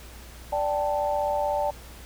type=chord; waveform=sine; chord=D suspended fourth; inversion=none; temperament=equal; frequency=587.3 / 784 / 880 Hz; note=D5 / G5 / A5; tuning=0 / 0 / 0 cents; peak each=-26 / -29 / -28 dBFS; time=0.52-1.71 s; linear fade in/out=10 ms; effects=added 60 Hz sine -44 dBFS peak until 2.05 s + pink hiss -47 dBFS RMS until 2.05 s